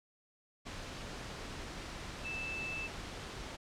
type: tone in noise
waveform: sine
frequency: 2637 Hz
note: E7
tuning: in tune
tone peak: -38 dBFS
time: 2.24-2.88 s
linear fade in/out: 20 ms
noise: pink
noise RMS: -44 dBFS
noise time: 0.65-3.57 s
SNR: +3 dB
effects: low-pass 6000 Hz 12 dB/octave